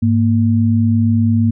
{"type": "tone pair together", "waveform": "sine", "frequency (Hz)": [103, 231.6], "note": ["G#2", "A#3"], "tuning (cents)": [-14, -11], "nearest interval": "octave + major second", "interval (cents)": 1403, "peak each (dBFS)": -13, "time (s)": [0.02, 1.51], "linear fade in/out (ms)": 10, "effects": []}